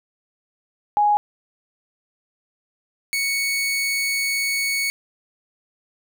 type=tone pair in turn; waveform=sine / sawtooth; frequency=830.6 / 2221 Hz; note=G#5 / C#7; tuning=0 / +3 cents; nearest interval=octave + perfect fourth; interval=1703 cents; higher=second; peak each=-14 / -17 dBFS; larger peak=first; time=0.97-1.17 / 3.13-4.9 s; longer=second; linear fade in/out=0 ms; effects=none